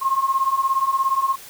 sine beating tone pair, 1062 / 1079 Hz, C6 / C#6, +25 / -47 cents, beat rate 17 Hz, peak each -22 / -19 dBFS, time 0.01-1.36 s, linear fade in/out 20 ms, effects white hiss -41 dBFS RMS until 1.49 s

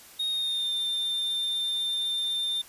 triangle tone with pitch glide, 3729 to 3596 Hz, A#7 to A7, 0 to +37 cents, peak -25 dBFS, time 0.19-2.62 s, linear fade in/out 10 ms, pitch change -63 cents, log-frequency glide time 0.29-0.71 s, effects white hiss -50 dBFS RMS until 2.68 s + resampled to 32000 Hz

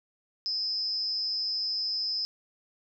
sine tone with amplitude modulation, 5100 Hz, D#8, 42 cents sharp, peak -24 dBFS, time 0.46-2.25 s, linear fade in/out 0 ms, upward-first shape sine, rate 213 Hz, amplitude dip 85%, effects none

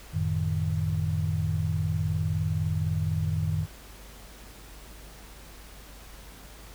sine tone cluster, 91.1 / 110.7 / 155.1 Hz, F#2 / A2 / D#3, -26 / +11 / -5 cents, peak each -28 / -32 / -28 dBFS, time 0.12-3.67 s, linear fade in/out 50 ms, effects added 50 Hz sine -47 dBFS peak until 6.74 s + pink hiss -49 dBFS RMS until 6.74 s

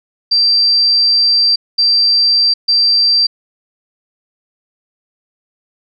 sine tone bursts at uneven times, 4699 Hz, D8, in tune, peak -8 dBFS, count 3, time 0.31-1.56 / 1.78-2.54 / 2.68-3.27 s, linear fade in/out 10 ms, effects none

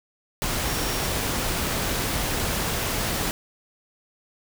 sine tone in noise, 5580 Hz, F8, 2 cents flat, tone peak -37 dBFS, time 0.68-1.07 s, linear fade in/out 0 ms, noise pink, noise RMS -26 dBFS, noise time 0.42-3.31 s, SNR -14 dB, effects none

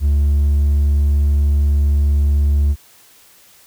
sine tone with hard clipping, 72.1 Hz, D2, 31 cents flat, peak -12 dBFS, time 0-2.76 s, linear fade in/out 50 ms, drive 2 dB, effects white hiss -48 dBFS RMS until 3.66 s

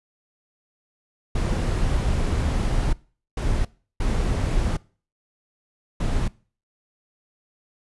brown noise bursts at uneven times, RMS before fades -22 dBFS, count 4, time 1.35-2.93 / 3.37-3.65 / 4-4.77 / 6-6.28 s, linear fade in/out 5 ms, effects noise-tail reverb RT60 0.4 s tail -22 dB re dry + resampled to 24000 Hz

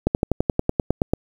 slowing click train, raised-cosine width 2 ms, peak -4 dBFS, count 12, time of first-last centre 0.07-1.135 s, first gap 79 ms, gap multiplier 1.04, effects 7-bit

